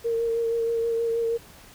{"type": "tone with vibrato", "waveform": "sine", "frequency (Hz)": 461, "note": "A#4", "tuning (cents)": -19, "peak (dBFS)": -22, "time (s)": [0.04, 1.38], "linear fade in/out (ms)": 20, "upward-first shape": "sine", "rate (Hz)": 6.3, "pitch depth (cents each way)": 19, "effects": ["pink hiss -49 dBFS RMS until 1.74 s"]}